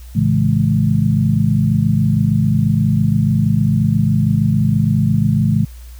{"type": "chord", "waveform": "sine", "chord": "A major seventh", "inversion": "none", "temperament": "equal with one note detuned", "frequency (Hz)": [110, 138.59, 164.81, 211.9], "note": ["A2", "C#3", "E3", "G#3"], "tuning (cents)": [0, 0, 0, 35], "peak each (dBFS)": -17, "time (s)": [0.15, 5.65], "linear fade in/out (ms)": 10, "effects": ["added 60 Hz sine -32 dBFS peak until 5.99 s", "white hiss -47 dBFS RMS until 5.99 s"]}